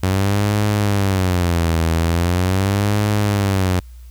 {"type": "tone with vibrato", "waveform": "sawtooth", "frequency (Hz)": 92.5, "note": "F#2", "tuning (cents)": 0, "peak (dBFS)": -11, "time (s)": [0.03, 3.8], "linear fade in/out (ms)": 5, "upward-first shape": "sine", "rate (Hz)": 0.41, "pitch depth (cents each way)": 210, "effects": ["added 60 Hz sine -35 dBFS peak until 4.1 s", "white hiss -55 dBFS RMS until 4.1 s"]}